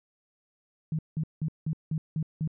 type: tone bursts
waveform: sine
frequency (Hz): 157.1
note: D#3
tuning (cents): +17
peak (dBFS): -26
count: 7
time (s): 0.92-2.476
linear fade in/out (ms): 2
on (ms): 68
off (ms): 180
effects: none